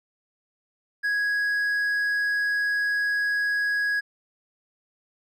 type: tone with hard clipping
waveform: sine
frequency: 1661.2 Hz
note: G#6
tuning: in tune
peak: -23 dBFS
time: 1.03-4.01 s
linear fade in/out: 20 ms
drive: 3 dB
effects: none